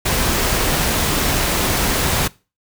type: noise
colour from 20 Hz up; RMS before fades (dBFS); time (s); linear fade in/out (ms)
pink; -18; 0.05-2.28; 10
effects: noise-tail reverb RT60 0.3 s tail -21 dB re dry